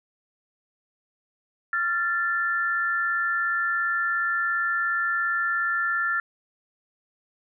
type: tone pair together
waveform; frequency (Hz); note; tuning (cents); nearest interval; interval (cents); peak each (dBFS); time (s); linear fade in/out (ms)
sine; 1378.6 / 1760; F6 / A6; -23 / 0; major third; 423; -25; 1.73-6.2; 2
effects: none